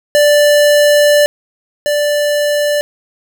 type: tone pair in turn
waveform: square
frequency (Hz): 587.3 / 587.3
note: D5 / D5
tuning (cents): 0 / 0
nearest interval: unison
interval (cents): 0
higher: neither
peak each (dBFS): -7 / -12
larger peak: first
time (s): 0.15-1.26 / 1.86-2.81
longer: first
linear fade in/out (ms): 0
effects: none